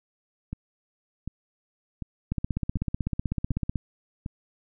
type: two click trains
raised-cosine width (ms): 5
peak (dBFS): -14 / -20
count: 24 / 6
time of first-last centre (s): 2.32-3.757 / 0.53-4.261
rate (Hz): 16 / 1.34
effects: none